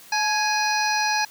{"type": "harmonic tone with a mistuned harmonic", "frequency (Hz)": 830.6, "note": "G#5", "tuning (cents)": 0, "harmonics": [1, 2, 3, 5, 6, 7], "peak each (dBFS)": [-23, -26, -28, -30, -31, -31], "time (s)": [0.12, 1.25], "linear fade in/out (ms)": 5, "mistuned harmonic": 1, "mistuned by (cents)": 51, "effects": ["white hiss -47 dBFS RMS until 1.3 s", "high-pass 80 Hz 12 dB/octave"]}